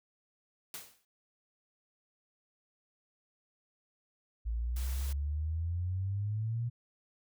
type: noise with exponential decay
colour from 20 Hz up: white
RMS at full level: -40 dBFS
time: 0.74-1.05 s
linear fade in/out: 1 ms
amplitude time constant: 67 ms
type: exponential sweep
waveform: sine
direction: up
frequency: 55 to 120.7 Hz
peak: -31 dBFS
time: 4.45-6.7 s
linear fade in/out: 20 ms
type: noise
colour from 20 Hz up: white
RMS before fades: -47 dBFS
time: 4.76-5.13 s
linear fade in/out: 5 ms
effects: none